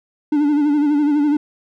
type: tone with vibrato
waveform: triangle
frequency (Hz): 293.7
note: D4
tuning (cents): 0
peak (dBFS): -11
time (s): 0.32-1.37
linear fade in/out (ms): 5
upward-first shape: sine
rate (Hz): 12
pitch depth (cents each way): 58
effects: none